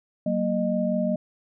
sine tone cluster, 188 / 233.4 / 614 Hz, F#3 / A#3 / D#5, +28 / +2 / -23 cents, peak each -26 dBFS, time 0.26-1.16 s, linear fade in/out 5 ms, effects none

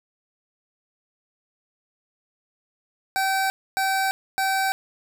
25% pulse tone bursts, 771 Hz, G5, 29 cents flat, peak -17 dBFS, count 3, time 3.16-4.72 s, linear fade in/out 0 ms, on 340 ms, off 270 ms, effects none

